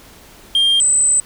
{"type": "tone pair in turn", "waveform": "sine", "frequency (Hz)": [3200, 8063], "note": ["G7", "B8"], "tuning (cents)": [35, 35], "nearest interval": "octave + major third", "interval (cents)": 1600, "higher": "second", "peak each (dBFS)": -8, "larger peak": "neither", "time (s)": [[0.55, 0.8], [0.8, 1.2]], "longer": "second", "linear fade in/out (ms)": 2, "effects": ["tanh soft clip ceiling -10 dBFS", "pink hiss -43 dBFS RMS until 1.25 s"]}